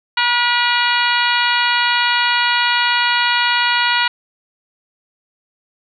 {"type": "harmonic tone with a mistuned harmonic", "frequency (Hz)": 480.1, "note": "B4", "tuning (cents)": -49, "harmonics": [2, 3, 4, 5, 6, 7, 8, 9], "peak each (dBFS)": [-19, -19, -21, -23, -21, -27, -25, -25], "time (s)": [0.17, 4.08], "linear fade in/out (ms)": 5, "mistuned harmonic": 4, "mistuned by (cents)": 24, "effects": []}